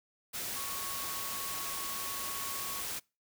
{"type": "tone in noise", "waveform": "sine", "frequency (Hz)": 1108.7, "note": "C#6", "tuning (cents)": 0, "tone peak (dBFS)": -43, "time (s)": [0.55, 2.83], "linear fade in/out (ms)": 20, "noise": "white", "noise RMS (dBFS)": -38, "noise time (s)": [0.33, 3], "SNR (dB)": -8, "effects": ["noise-tail reverb RT60 0.3 s tail -26 dB re dry"]}